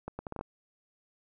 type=accelerating click train; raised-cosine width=1 ms; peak=-23 dBFS; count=7; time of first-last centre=0.08-0.411 s; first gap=110 ms; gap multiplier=0.71; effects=none